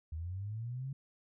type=linear sweep; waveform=sine; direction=up; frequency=76 to 138.59 Hz; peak=-37 dBFS; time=0.12-0.93 s; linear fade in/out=5 ms; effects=none